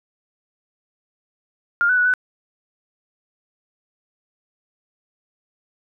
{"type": "tone with pitch steps", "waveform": "sine", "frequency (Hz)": [1406, 1494, 1470, 1497], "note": ["F6", "F#6", "F#6", "F#6"], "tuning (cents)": [11, 16, -12, 20], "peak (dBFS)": -14, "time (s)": [1.81, 2.138], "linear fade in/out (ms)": 0, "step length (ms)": 82, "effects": []}